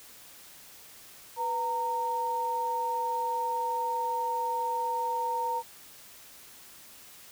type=tone pair together; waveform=sine; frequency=493.9 / 922.4 Hz; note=B4 / A#5; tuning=0 / -19 cents; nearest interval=major seventh; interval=1081 cents; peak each=-36 / -28 dBFS; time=1.36-5.63 s; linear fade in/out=50 ms; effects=white hiss -51 dBFS RMS until 7.31 s